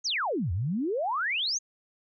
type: exponential two-way sweep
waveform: sine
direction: down then up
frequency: 6770 to 80.4 to 6770 Hz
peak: -26 dBFS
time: 0.04-1.59 s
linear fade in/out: 20 ms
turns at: 0.52 s
effects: none